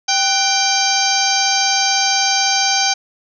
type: harmonic tone with a mistuned harmonic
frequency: 786 Hz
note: G5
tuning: 4 cents sharp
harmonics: 1 / 2 / 3 / 4 / 5 / 6 / 7 / 8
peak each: -19 / -24 / -23 / -24 / -25 / -20 / -23 / -20 dBFS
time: 0.08-2.94 s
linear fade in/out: 10 ms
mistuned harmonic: 2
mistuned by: -92 cents
effects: none